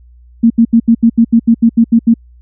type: tone bursts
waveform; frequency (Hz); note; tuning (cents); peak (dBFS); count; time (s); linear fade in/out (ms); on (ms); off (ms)
sine; 230; A#3; -23; -3; 12; 0.43-2.141; 10; 72; 77
effects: added 60 Hz sine -38 dBFS peak until 2.41 s